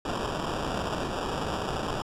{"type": "noise with sample-and-hold", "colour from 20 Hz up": "white", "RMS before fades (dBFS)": -31, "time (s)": [0.05, 2.02], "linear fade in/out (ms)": 2, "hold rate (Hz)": 2100, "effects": ["low-pass 7000 Hz 12 dB/octave"]}